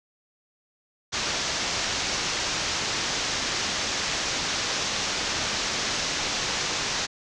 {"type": "low-pass noise", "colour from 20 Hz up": "white", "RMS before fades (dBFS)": -28, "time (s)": [1.12, 7.07], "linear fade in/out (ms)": 20, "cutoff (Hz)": 6600, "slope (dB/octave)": 48, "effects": []}